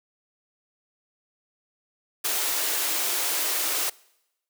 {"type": "high-pass noise", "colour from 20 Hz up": "white", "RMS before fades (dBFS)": -26, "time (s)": [2.24, 3.9], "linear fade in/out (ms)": 10, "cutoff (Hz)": 290, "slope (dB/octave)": 96, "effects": ["noise-tail reverb RT60 0.9 s tail -24 dB re dry"]}